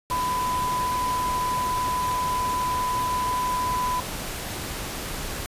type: tone in noise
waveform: sine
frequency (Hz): 1000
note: B5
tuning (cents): +21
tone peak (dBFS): -23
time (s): 0.11-4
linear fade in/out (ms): 0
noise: pink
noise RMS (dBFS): -32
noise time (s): 0.1-5.46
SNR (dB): +6
effects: resampled to 32000 Hz